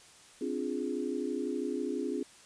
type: chord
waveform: sine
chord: D half-diminished seventh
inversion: third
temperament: equal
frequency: 261.6 / 293.7 / 349.2 / 415.3 Hz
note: C4 / D4 / F4 / Ab4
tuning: 0 / 0 / 0 / 0 cents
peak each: -36 / -37 / -37 / -37 dBFS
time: 0.41-2.23 s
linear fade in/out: 5 ms
effects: white hiss -56 dBFS RMS until 2.45 s + resampled to 22050 Hz